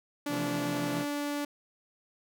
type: tone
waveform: sawtooth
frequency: 290 Hz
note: D4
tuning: 22 cents flat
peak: -27 dBFS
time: 0.26-1.45 s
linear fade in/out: 5 ms
type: chord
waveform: sawtooth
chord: F major seventh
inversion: second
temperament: equal with one note detuned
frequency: 130.81 / 164.81 / 172.01 / 220 Hz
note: C3 / E3 / F3 / A3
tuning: 0 / 0 / -26 / 0 cents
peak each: -35 / -38 / -34 / -38 dBFS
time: 0.28-1.06 s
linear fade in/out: 50 ms
effects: none